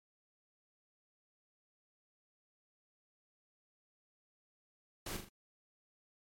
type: noise with echo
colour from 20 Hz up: pink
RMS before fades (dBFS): -42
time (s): 5.06-5.17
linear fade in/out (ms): 5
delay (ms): 40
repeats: 3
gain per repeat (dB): -6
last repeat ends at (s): 5.29
effects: MP3 64 kbps